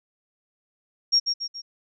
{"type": "tone with echo", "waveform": "sine", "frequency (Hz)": 5570, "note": "F8", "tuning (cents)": -5, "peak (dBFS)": -15, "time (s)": [1.12, 1.2], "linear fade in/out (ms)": 20, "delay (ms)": 140, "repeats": 3, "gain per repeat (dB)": -6, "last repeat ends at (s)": 1.62, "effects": []}